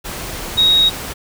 sine tone in noise, 3782 Hz, A#7, 24 cents sharp, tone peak -9 dBFS, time 0.57-0.9 s, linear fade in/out 20 ms, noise pink, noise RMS -27 dBFS, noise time 0.04-1.14 s, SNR +15 dB, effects none

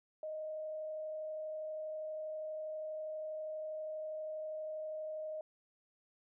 sine tone with frequency modulation, 622 Hz, D#5, 1 cent flat, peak -39 dBFS, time 0.23-5.41 s, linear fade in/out 2 ms, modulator 32.4 Hz, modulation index 0.21, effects none

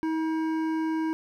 triangle tone with hard clipping, 319.4 Hz, D#4, 45 cents sharp, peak -27 dBFS, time 0.03-1.13 s, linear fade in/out 0 ms, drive 15 dB, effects none

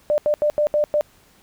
sine tone bursts at uneven times, 596 Hz, D5, 25 cents sharp, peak -15 dBFS, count 6, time 0.1-0.18 / 0.26-0.34 / 0.42-0.5 / 0.58-0.67 / 0.74-0.84 / 0.94-1.01 s, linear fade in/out 0 ms, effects pink hiss -55 dBFS RMS until 1.42 s

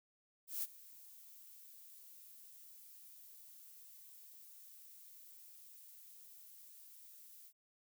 violet noise with ADSR envelope, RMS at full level -38 dBFS, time 0.47-7.53 s, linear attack 160 ms, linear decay 31 ms, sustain -20 dB, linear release 61 ms, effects none

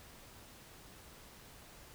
silence, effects pink hiss -56 dBFS RMS until 1.94 s

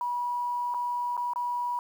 sine tone with dropouts, 971 Hz, B5, 30 cents flat, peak -27 dBFS, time 0.01-1.79 s, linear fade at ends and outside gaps 1 ms, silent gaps 0.74-0.745 / 1.168-1.176 / 1.335-1.359 s, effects 9-bit

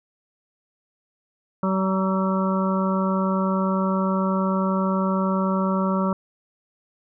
harmonic tone with a mistuned harmonic, 190.5 Hz, G3, 49 cents flat, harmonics 1 / 2 / 3 / 5 / 6 / 7, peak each -21 / -31 / -28 / -30 / -30 / -31 dBFS, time 1.63-6.13 s, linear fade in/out 2 ms, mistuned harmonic 5, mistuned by -25 cents, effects none

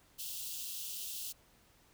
white high-pass noise, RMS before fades -42 dBFS, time 0.18-1.33 s, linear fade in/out 20 ms, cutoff 2700 Hz, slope 96 dB/octave, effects pink hiss -66 dBFS RMS until 1.93 s

